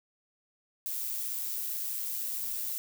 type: noise with amplitude modulation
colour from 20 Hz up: violet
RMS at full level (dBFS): -33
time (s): 0.86-2.78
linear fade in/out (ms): 0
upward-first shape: sine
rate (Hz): 118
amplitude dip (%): 35
effects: none

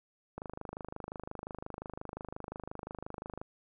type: click train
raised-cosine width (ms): 1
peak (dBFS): -26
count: 79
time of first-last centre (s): 0.38-3.415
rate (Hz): 25.7
effects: none

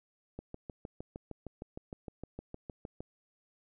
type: click train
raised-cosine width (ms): 2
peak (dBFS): -28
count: 18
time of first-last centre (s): 0.39-3.005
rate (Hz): 6.5
effects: none

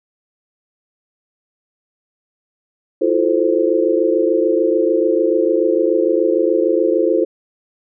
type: chord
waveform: sine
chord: F major seventh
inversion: third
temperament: equal with one note detuned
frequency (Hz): 329.6 / 356.4 / 440 / 523.3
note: E4 / F4 / A4 / C5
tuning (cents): 0 / +35 / 0 / 0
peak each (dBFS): -18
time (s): 3.01-7.25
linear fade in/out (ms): 10
effects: none

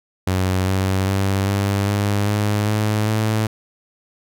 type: tone with pitch steps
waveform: sawtooth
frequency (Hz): 93.3 / 95.37 / 97.49 / 99.65 / 101.86 / 104.12 / 106.43 / 108.8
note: F#2 / G2 / G2 / G2 / G#2 / G#2 / G#2 / A2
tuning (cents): +15 / -47 / -9 / +29 / -33 / +5 / +43 / -19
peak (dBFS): -13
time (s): 0.27-3.47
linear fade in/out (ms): 5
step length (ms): 400
effects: none

